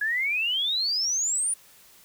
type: exponential sweep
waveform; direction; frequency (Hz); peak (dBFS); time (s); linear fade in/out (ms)
sine; up; 1661.2 to 9660; -23; 0.01-1.54; 5
effects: white hiss -54 dBFS RMS until 2.04 s